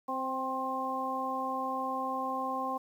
harmonic tone with a mistuned harmonic, 261.6 Hz, C4, in tune, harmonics 1 / 2 / 3 / 4, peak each -39 / -39 / -36 / -34 dBFS, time 0.08-2.78 s, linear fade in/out 10 ms, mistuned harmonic 4, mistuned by +20 cents, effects 10-bit

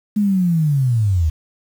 sine linear sweep, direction down, 213 to 74.3 Hz, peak -13 dBFS, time 0.16-1.3 s, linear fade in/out 10 ms, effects 7-bit

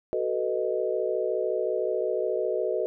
sine chord, B dominant seventh, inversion second, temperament equal with one note detuned, 374.5 / 440 / 493.9 / 622.3 Hz, F#4 / A4 / B4 / D#5, +21 / 0 / 0 / 0 cents, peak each -30 dBFS, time 0.13-2.86 s, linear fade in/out 0 ms, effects none

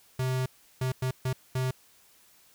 square tone bursts at uneven times, 129.2 Hz, C3, 21 cents flat, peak -27 dBFS, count 5, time 0.19-0.46 / 0.81-0.92 / 1.02-1.11 / 1.25-1.33 / 1.55-1.71 s, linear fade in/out 5 ms, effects white hiss -60 dBFS RMS until 2.54 s

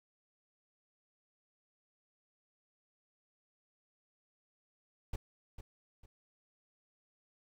brown noise with echo, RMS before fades -36 dBFS, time 5.13-5.16 s, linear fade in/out 5 ms, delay 450 ms, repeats 2, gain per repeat -10 dB, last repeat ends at 6.06 s, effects none

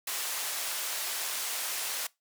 white band-pass noise, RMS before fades -34 dBFS, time 0.07-2.07 s, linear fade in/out 5 ms, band 590 to 14000 Hz, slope 12 dB/octave, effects noise-tail reverb RT60 0.2 s tail -22 dB re dry

